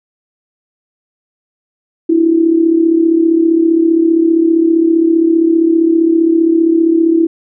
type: tone with amplitude modulation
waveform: sine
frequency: 329.6 Hz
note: E4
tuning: in tune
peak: -4 dBFS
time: 2.09-7.27 s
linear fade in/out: 10 ms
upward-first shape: sine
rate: 35.2 Hz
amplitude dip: 65%
effects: none